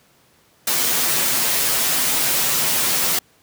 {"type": "noise with comb filter", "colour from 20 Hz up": "white", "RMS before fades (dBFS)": -19, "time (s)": [0.67, 3.19], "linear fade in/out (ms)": 5, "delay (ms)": 9.9, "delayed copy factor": -0.75, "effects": ["pink hiss -56 dBFS RMS until 3.42 s", "high-pass 100 Hz 12 dB/octave"]}